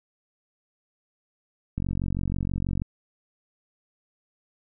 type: click train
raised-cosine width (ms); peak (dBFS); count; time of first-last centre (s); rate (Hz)
5; -16; 49; 1.78-2.819; 46.2
effects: none